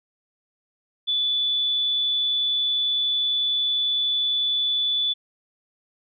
sine tone, 3469 Hz, A7, 25 cents flat, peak -20 dBFS, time 1.07-5.14 s, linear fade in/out 20 ms, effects none

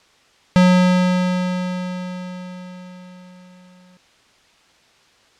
square tone with exponential decay, 181.6 Hz, F#3, 32 cents flat, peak -9 dBFS, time 0.56-3.97 s, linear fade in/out 0 ms, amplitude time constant 740 ms, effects white hiss -54 dBFS RMS until 5.39 s + low-pass 5000 Hz 12 dB/octave

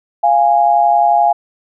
sine tone pair together, 695 / 826.5 Hz, F5 / G#5, -9 / -9 cents, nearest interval minor third, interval 300 cents, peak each -11 dBFS, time 0.23-1.33 s, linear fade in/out 10 ms, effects none

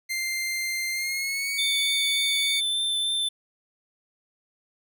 sawtooth tone with pitch glide, 2093 to 2243 Hz, C7 to C#7, 0 to +20 cents, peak -23 dBFS, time 0.09-2.61 s, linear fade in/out 20 ms, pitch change +120 cents, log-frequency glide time 0.92-1.53 s
square tone with vibrato, 3547 Hz, A7, 13 cents sharp, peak -24 dBFS, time 1.58-3.29 s, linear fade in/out 10 ms, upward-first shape triangle, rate 3.4 Hz, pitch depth 13 cents each way
effects none

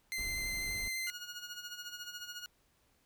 sawtooth tone with vibrato, 2074 Hz, C7, 16 cents flat, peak -32 dBFS, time 0.12-1.1 s, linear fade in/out 0 ms, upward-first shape sine, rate 12 Hz, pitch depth 10 cents each way
brown noise, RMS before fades -45 dBFS, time 0.18-0.88 s, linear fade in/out 2 ms
15% pulse tone with tremolo, 1441 Hz, F#6, 46 cents flat, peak -34 dBFS, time 1.07-2.46 s, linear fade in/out 0 ms, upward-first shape sine, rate 14 Hz, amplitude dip 65%
effects pink hiss -72 dBFS RMS until 3.05 s

